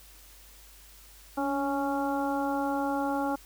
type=harmonic tone with a mistuned harmonic; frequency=277.2 Hz; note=C#4; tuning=in tune; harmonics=1 / 2 / 3 / 4 / 5; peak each=-30 / -34 / -31 / -39 / -38 dBFS; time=1.37-3.36 s; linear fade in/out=10 ms; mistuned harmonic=1; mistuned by=+34 cents; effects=added 50 Hz sine -54 dBFS peak until 3.45 s + white hiss -54 dBFS RMS until 3.45 s